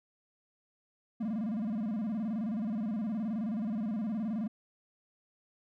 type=tone with vibrato; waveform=triangle; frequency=216.7 Hz; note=A3; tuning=26 cents flat; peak=-29 dBFS; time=1.2-4.48 s; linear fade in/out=10 ms; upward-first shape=square; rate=19 Hz; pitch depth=130 cents each way; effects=none